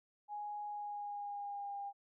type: tone with pitch glide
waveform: sine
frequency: 830.6 to 803.7 Hz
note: G#5 to G5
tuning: 0 to +43 cents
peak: -40 dBFS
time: 0.28-1.93 s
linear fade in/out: 50 ms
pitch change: -57 cents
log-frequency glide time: 0.67-1.78 s
effects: none